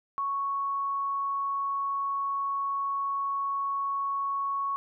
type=tone; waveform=sine; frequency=1108.7 Hz; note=C#6; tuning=in tune; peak=-27 dBFS; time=0.18-4.76 s; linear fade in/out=0 ms; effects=none